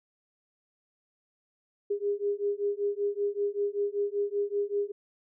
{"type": "beating tone pair", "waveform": "sine", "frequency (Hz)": [404.4, 409.6], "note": ["G#4", "G#4"], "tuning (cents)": [-46, -24], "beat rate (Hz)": 5.2, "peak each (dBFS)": -30, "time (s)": [1.9, 4.92], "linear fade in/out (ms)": 10, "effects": []}